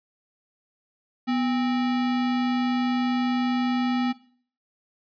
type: tone with sample-and-hold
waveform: sine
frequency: 247.5 Hz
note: B3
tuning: 4 cents sharp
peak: -21 dBFS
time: 1.27-4.13 s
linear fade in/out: 20 ms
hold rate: 1050 Hz
effects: noise-tail reverb RT60 0.5 s tail -18 dB re dry + resampled to 11025 Hz